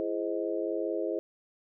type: harmonic tone with a mistuned harmonic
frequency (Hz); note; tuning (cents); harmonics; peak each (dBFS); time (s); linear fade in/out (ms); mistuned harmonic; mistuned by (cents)
104.5; G#2; +11; 3 / 4 / 5 / 6; -33 / -34 / -35 / -36; 0-1.19; 0; 3; +120
effects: none